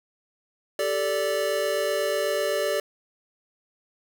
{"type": "chord", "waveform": "square", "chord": "G suspended second", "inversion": "none", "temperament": "equal with one note detuned", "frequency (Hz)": [392, 440, 582.6], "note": ["G4", "A4", "D5"], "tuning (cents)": [0, 0, -14], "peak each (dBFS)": [-31, -30, -26], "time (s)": [0.79, 2.8], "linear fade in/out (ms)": 2, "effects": []}